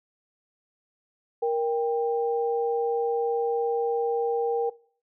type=tone pair together; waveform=sine; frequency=468.8 / 792 Hz; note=A#4 / G5; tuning=+10 / +18 cents; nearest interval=major sixth; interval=908 cents; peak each=-23 / -29 dBFS; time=1.42-4.7 s; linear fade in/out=10 ms; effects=noise-tail reverb RT60 0.5 s tail -22 dB re dry